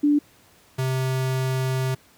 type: tone pair in turn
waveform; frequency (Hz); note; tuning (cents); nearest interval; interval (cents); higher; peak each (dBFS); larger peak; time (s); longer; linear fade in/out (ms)
sine / square; 292.6 / 130.62; D4 / C3; -6 / -3; octave + major second; 1397; first; -15 / -22; first; 0.03-0.19 / 0.78-1.95; second; 10
effects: pink hiss -55 dBFS RMS until 2.17 s + high-pass 80 Hz 12 dB/octave